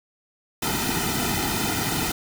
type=noise with comb filter; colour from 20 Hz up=pink; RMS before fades=-25 dBFS; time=0.62-2.12 s; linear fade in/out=5 ms; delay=1.8 ms; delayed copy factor=-0.95; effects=none